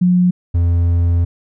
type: tone pair in turn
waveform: sine / triangle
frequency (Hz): 179.5 / 85.82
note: F3 / F2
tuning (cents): +48 / -30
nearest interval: octave + minor second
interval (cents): 1278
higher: first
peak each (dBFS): -9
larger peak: neither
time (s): 0.01-0.31 / 0.54-1.25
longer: second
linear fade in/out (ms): 10
effects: none